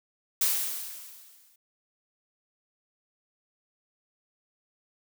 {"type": "noise with exponential decay", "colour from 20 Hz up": "blue", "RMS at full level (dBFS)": -23, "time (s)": [0.41, 1.56], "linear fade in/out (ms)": 5, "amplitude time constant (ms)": 250, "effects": []}